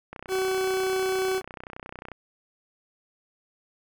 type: click train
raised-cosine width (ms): 0.5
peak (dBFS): -23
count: 63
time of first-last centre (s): 0.13-2.117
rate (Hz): 31.2
type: tone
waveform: 40% pulse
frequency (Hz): 377.8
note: F#4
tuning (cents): +36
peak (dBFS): -23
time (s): 0.28-1.42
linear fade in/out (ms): 50
effects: none